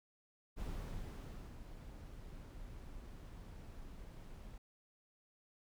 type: noise with ADSR envelope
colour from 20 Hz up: brown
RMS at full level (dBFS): -42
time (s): 0.56-4.58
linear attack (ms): 38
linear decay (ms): 970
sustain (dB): -9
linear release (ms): 4
effects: none